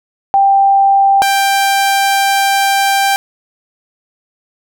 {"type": "tone pair in turn", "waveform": ["sine", "sawtooth"], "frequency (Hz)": [788, 788], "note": ["G5", "G5"], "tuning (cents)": [9, 9], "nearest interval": "unison", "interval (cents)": 0, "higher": "neither", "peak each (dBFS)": -6, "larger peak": "neither", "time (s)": [[0.34, 1.22], [1.22, 3.16]], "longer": "second", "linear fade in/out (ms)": 0, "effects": []}